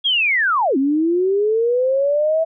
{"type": "linear two-way sweep", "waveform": "sine", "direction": "down then up", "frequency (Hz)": [3349, 261.6, 656], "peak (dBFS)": -14, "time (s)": [0.04, 2.45], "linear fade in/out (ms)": 20, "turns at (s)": 0.77, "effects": []}